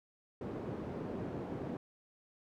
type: band-pass noise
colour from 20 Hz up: white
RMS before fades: -41 dBFS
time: 0.41-1.77 s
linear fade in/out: 2 ms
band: 100 to 370 Hz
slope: 12 dB/octave
effects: none